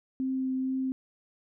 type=tone with vibrato; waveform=sine; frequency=261.6 Hz; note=C4; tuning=in tune; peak=-27 dBFS; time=0.2-0.92 s; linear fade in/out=0 ms; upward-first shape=triangle; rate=2.2 Hz; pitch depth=10 cents each way; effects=none